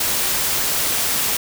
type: noise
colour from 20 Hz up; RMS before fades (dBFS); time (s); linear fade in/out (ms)
white; -20; 0-1.37; 5
effects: none